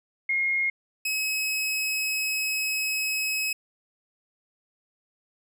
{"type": "tone pair in turn", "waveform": ["sine", "sawtooth"], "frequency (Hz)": [2145, 2560], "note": ["C7", "D#7"], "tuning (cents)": [42, 49], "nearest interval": "minor third", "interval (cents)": 307, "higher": "second", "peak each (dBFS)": -22, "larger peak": "neither", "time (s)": [[0.29, 0.7], [1.05, 3.53]], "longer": "second", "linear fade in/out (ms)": 5, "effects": []}